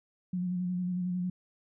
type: tone with vibrato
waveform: sine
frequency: 180.1 Hz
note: F#3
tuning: 46 cents flat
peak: -29 dBFS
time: 0.33-1.3 s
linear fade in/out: 5 ms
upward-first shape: square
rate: 11 Hz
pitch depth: 24 cents each way
effects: none